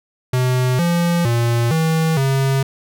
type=tone with pitch steps; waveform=square; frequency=127 / 171.9 / 117.8 / 161 / 135.3 Hz; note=B2 / F3 / A#2 / E3 / C#3; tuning=+49 / -27 / +19 / -41 / -42 cents; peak=-15 dBFS; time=0.33-2.63 s; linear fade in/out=5 ms; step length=460 ms; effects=none